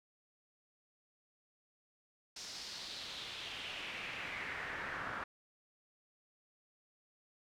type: noise with band-pass filter sweep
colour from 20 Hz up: brown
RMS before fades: -44 dBFS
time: 2.36-5.24 s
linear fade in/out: 5 ms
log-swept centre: 5500 to 1400 Hz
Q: 2.9
effects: none